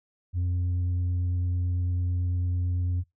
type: tone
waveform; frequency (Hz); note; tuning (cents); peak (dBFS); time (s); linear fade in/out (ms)
sine; 89.1; F2; +35; -21; 0.33-3.04; 50
effects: noise-tail reverb RT60 0.2 s tail -24 dB re dry + tanh soft clip ceiling -23 dBFS